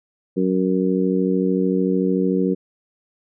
harmonic tone, 93.4 Hz, F#2, 17 cents sharp, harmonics 2 / 3 / 4 / 5, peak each -20 / -22 / -23 / -24 dBFS, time 0.36-2.55 s, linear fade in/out 20 ms, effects none

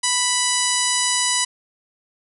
harmonic tone, 987.8 Hz, B5, in tune, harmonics 1 / 2 / 3 / 4 / 5 / 6 / 7 / 8 / 9 / 10, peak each -27 / -27 / -27 / -27 / -27 / -27 / -27 / -27 / -27 / -27 dBFS, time 0.03-1.45 s, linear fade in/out 10 ms, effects none

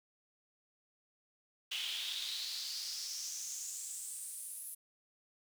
brown noise with high-pass filter sweep, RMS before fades -42 dBFS, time 1.71-4.75 s, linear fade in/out 10 ms, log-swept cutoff 3000 to 11000 Hz, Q 4.7, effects none

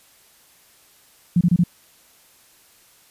sine tone bursts, 174.61 Hz, F3, in tune, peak -12 dBFS, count 4, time 1.36-1.638 s, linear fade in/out 5 ms, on 50 ms, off 26 ms, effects white hiss -54 dBFS RMS until 3.1 s + resampled to 32000 Hz

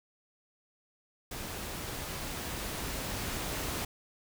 pink noise with level ramp, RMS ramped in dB -40 to -35 dBFS, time 1.31-3.85 s, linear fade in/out 5 ms, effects none

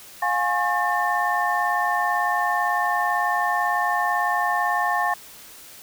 sine tone cluster, 710 / 828 / 1084 / 1794 Hz, F5 / G#5 / C#6 / A6, +28 / -5 / -39 / +33 cents, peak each -25 dBFS, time 0.22-5.14 s, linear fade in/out 5 ms, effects white hiss -44 dBFS RMS until 5.82 s

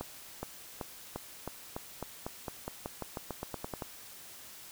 accelerating click train, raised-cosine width 1 ms, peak -22 dBFS, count 19, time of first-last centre 0.01-3.822 s, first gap 420 ms, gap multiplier 0.91, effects white hiss -50 dBFS RMS until 4.71 s

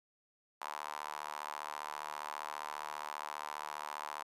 sawtooth tone with high-pass filter, 74.9 Hz, D2, 35 cents sharp, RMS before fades -43 dBFS, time 0.61-4.23 s, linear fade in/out 5 ms, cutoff 960 Hz, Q 3.9, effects resampled to 32000 Hz

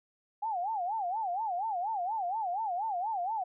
sine tone with vibrato, 793 Hz, G5, 20 cents sharp, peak -30 dBFS, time 0.42-3.44 s, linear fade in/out 10 ms, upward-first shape sine, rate 4.2 Hz, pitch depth 230 cents each way, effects none

